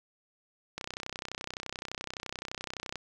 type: click train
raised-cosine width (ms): 0.2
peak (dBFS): -19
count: 70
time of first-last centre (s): 0.78-2.957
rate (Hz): 31.7
effects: none